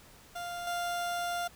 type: tone with level steps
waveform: 30% pulse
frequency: 698.5 Hz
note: F5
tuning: in tune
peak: -34 / -29 dBFS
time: 0.35-1.48 s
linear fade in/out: 10 ms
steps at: 0.67 s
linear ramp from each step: 2 ms
effects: pink hiss -56 dBFS RMS until 1.55 s